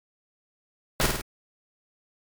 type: noise with echo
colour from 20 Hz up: pink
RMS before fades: -22 dBFS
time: 1-1.06 s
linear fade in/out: 0 ms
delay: 51 ms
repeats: 3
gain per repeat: -4 dB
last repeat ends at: 1.213 s
effects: MP3 96 kbps